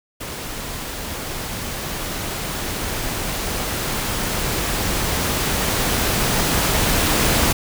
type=noise with level ramp; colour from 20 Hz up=pink; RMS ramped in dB=-30 to -17 dBFS; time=0.2-7.53 s; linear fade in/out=10 ms; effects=none